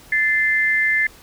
sine tone pair together, 1753 / 2080 Hz, A6 / C7, -7 / -11 cents, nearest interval minor third, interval 296 cents, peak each -18 dBFS, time 0.12-1.07 s, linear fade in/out 5 ms, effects pink hiss -46 dBFS RMS until 1.22 s

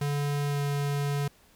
square tone with pitch glide, 144 to 142.92 Hz, D3 to D3, -34 to -47 cents, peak -27 dBFS, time 0.01-1.28 s, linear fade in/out 5 ms, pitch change -13 cents, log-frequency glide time 0.48-0.58 s, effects pink hiss -60 dBFS RMS until 1.55 s

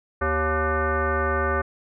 sine tone with frequency modulation, 554.4 Hz, C#5, in tune, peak -20 dBFS, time 0.21-1.62 s, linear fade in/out 10 ms, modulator 315 Hz, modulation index 3.4, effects none

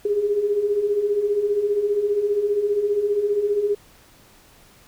sine beating tone pair, 398.1 / 413.1 Hz, G4 / G#4, +27 / -9 cents, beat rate 15 Hz, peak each -26 / -19 dBFS, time 0.05-3.75 s, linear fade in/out 5 ms, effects pink hiss -52 dBFS RMS until 4.87 s

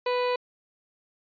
30% pulse tone, 495 Hz, B4, 4 cents sharp, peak -21 dBFS, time 0.06-0.36 s, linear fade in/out 5 ms, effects resampled to 11025 Hz

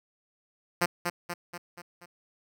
5% pulse tone with echo, 174.61 Hz, F3, in tune, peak -11 dBFS, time 0.81-0.86 s, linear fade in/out 10 ms, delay 240 ms, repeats 5, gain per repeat -5 dB, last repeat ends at 2.06 s, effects none

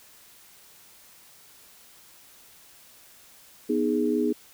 sine chord, G# minor, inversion first, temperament equal with one note detuned, 246.2 / 311.1 / 415.3 Hz, B3 / D#4 / G#4, -5 / 0 / 0 cents, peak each -26 dBFS, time 3.69-4.33 s, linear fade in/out 10 ms, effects white hiss -53 dBFS RMS until 4.53 s

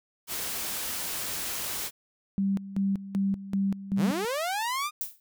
white noise, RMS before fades -33 dBFS, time 0.27-1.91 s, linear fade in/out 50 ms
sine tone with tremolo, 196 Hz, G3, in tune, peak -23 dBFS, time 2.38-4.25 s, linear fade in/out 0 ms, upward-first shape square, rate 2.6 Hz, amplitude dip 80%
sawtooth linear sweep, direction up, 94.4 to 1238 Hz, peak -24 dBFS, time 3.96-4.91 s, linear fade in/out 50 ms
violet noise with exponential decay, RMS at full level -28 dBFS, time 5.01-5.2 s, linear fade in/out 1 ms, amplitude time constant 41 ms
effects none

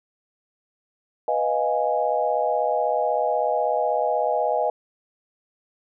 sine chord, F half-diminished seventh, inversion second, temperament equal, 493.9 / 622.3 / 698.5 / 830.6 Hz, Cb5 / Eb5 / F5 / Ab5, 0 / 0 / 0 / 0 cents, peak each -26 / -24 / -26 / -25 dBFS, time 1.28-4.7 s, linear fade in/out 2 ms, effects none

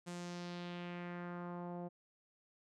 sawtooth tone with low-pass filter sweep, 175.4 Hz, F3, 8 cents sharp, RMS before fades -45 dBFS, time 0.06-1.89 s, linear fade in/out 20 ms, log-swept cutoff 8500 to 660 Hz, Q 1.9, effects none

